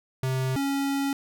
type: tone pair in turn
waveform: square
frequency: 130.8 / 277.2 Hz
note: C3 / C#4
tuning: 0 / 0 cents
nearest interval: octave + minor second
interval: 1300 cents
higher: second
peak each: -25 / -25 dBFS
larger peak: neither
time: 0.23-0.56 / 0.56-1.13 s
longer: second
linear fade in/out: 2 ms
effects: none